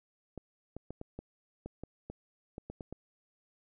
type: clicks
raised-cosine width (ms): 2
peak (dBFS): -28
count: 12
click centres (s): 0.377 / 0.766 / 0.906 / 1.014 / 1.19 / 1.66 / 1.836 / 2.1 / 2.581 / 2.7 / 2.808 / 2.926
effects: none